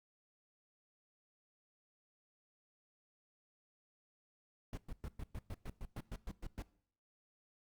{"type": "noise bursts", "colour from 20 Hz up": "brown", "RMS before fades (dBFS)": -43, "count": 13, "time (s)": [4.73, 6.622], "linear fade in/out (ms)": 2, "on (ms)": 44, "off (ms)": 110, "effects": ["noise-tail reverb RT60 0.6 s tail -20 dB re dry", "Opus 48 kbps"]}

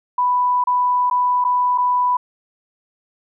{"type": "tone with dropouts", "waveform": "sine", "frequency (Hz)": 990, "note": "B5", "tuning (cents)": 4, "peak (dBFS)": -14, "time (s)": [0.18, 2.17], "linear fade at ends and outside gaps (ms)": 5, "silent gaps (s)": [[0.64, 0.671], [1.1, 1.11], [1.442, 1.448], [1.778, 1.782]], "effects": []}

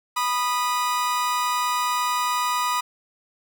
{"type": "tone pair together", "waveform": "40% pulse", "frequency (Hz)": [985, 1234.1], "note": ["B5", "D#6"], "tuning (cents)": [-5, -15], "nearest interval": "major third", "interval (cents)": 390, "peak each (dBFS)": [-23, -24], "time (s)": [0.16, 2.81], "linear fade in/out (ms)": 10, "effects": ["9-bit"]}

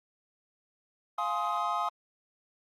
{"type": "chord", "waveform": "triangle", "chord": "F minor seventh", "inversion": "none", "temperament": "just", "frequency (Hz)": [698.5, 838.1, 1047.7, 1257.2], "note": ["F5", "Ab5", "C6", "Eb6"], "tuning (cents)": [0, 16, 2, 18], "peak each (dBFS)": [-33, -33, -32, -30], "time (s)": [1.18, 1.89], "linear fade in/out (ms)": 5, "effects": ["Opus 32 kbps"]}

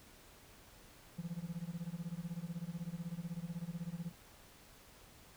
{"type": "tone with tremolo", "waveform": "triangle", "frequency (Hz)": 170, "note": "F3", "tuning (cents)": -46, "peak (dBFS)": -34, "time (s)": [1.18, 4.12], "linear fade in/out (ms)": 10, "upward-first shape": "sine", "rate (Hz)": 16, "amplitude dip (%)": 95, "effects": ["tanh soft clip ceiling -31 dBFS", "pink hiss -60 dBFS RMS until 5.36 s"]}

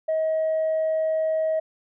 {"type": "tone", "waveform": "sine", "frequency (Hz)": 635, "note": "D#5", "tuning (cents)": 35, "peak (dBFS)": -19, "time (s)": [0.08, 1.6], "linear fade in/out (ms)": 10, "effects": ["tanh soft clip ceiling -18 dBFS"]}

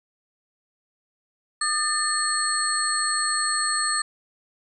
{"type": "tone cluster", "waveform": "sine", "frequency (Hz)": [1216, 1783, 4329, 8190], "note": ["D#6", "A6", "C#8", "C9"], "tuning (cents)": [-40, 22, -42, -38], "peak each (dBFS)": -27, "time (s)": [1.61, 4.02], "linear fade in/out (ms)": 5, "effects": []}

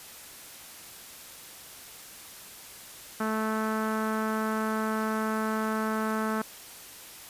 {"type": "tone with low-pass filter", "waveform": "sawtooth", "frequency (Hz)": 218.5, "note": "A3", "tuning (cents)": -12, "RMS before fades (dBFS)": -29, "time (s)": [3.2, 6.42], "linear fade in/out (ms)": 5, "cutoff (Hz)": 1400, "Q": 3.2, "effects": ["white hiss -46 dBFS RMS until 7.29 s", "resampled to 32000 Hz"]}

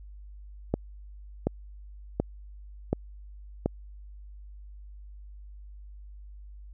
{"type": "click train", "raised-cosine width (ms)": 2, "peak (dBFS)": -11, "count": 5, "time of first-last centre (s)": [0.74, 3.66], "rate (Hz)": 1.37, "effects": ["added 50 Hz sine -43 dBFS peak until 6.73 s"]}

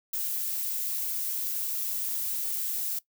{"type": "noise", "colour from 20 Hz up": "violet", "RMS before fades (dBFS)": -31, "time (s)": [0.13, 2.99], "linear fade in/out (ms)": 5, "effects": ["noise-tail reverb RT60 0.1 s tail -19 dB re dry"]}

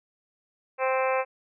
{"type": "harmonic tone", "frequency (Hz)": 261.6, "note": "C4", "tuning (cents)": 0, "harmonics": [2, 3, 4, 5, 6, 7, 8, 9, 10], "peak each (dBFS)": [-25, -30, -30, -36, -37, -40, -38, -36, -37], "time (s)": [0.78, 1.25], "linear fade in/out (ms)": 50, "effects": []}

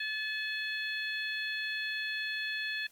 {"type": "harmonic tone with a mistuned harmonic", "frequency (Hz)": 856, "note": "A5", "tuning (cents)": -48, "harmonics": [2, 3, 4, 5], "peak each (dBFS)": [-35, -39, -41, -43], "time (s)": [0, 2.87], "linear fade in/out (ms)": 5, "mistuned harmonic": 2, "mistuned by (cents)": 19, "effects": ["white hiss -64 dBFS RMS until 2.91 s", "AAC 64 kbps"]}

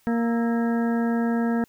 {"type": "harmonic tone with a mistuned harmonic", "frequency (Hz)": 232.8, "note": "A#3", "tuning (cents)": -2, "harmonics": [1, 2, 3, 4, 6, 7, 8], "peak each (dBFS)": [-21, -30, -33, -37, -39, -37, -43], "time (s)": [0.07, 1.64], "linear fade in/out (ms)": 0, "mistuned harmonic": 6, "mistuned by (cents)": -100, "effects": ["white hiss -62 dBFS RMS until 1.68 s"]}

